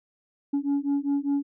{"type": "beating tone pair", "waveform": "sine", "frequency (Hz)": [280, 285], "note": ["C#4", "C#4"], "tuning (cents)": [18, 48], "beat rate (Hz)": 5, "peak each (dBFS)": [-24, -24], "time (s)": [0.53, 1.43], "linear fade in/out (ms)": 10, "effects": ["tanh soft clip ceiling -20 dBFS"]}